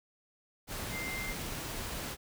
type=tone in noise; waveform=sine; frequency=2093 Hz; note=C7; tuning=in tune; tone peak=-38 dBFS; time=0.9-1.35 s; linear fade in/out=50 ms; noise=pink; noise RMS=-39 dBFS; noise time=0.67-2.17 s; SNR=-2 dB; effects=none